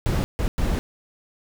brown noise bursts at uneven times, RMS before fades -22 dBFS, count 3, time 0.06-0.24 / 0.39-0.48 / 0.58-0.79 s, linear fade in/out 0 ms, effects none

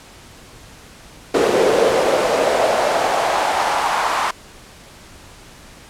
brown noise with high-pass filter sweep, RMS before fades -17 dBFS, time 1.34-4.31 s, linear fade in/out 5 ms, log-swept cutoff 420 to 1000 Hz, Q 3, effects pink hiss -42 dBFS RMS until 5.89 s + low-pass 10000 Hz 12 dB/octave

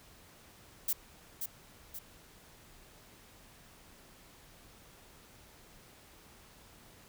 violet noise with echo, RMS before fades -31 dBFS, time 0.88-0.93 s, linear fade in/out 5 ms, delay 530 ms, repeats 2, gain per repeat -6 dB, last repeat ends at 1.99 s, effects pink hiss -58 dBFS RMS until 7.08 s

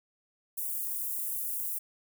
white high-pass noise, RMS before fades -34 dBFS, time 0.57-1.79 s, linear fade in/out 10 ms, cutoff 10000 Hz, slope 24 dB/octave, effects none

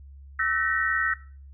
sine tone cluster, 1315 / 1524 / 1822 / 1902 Hz, E6 / G6 / A#6 / A#6, -5 / -49 / -40 / +34 cents, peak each -28 dBFS, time 0.39-1.14 s, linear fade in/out 5 ms, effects noise-tail reverb RT60 0.4 s tail -18 dB re dry + added 69 Hz sine -43 dBFS peak until 1.53 s

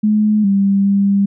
sine tone with pitch steps, 212.4 / 197.5 / 198.9 Hz, G#3 / G3 / G3, +39 / +13 / +25 cents, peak -10 dBFS, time 0.03-1.26 s, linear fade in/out 10 ms, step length 410 ms, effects none

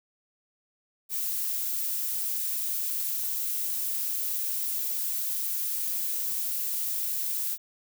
violet noise, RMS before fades -30 dBFS, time 1.09-7.58 s, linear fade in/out 50 ms, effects none

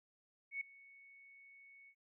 sine tone with ADSR envelope, 2217 Hz, C#7, in tune, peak -36 dBFS, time 0.51-1.95 s, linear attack 100 ms, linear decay 4 ms, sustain -22 dB, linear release 68 ms, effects none

